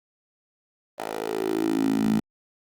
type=tone with high-pass filter sweep; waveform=10% pulse; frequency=54.5 Hz; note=A1; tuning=16 cents flat; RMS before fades=-25 dBFS; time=0.98-2.2 s; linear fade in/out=10 ms; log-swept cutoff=580 to 200 Hz; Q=5.6; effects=Opus 32 kbps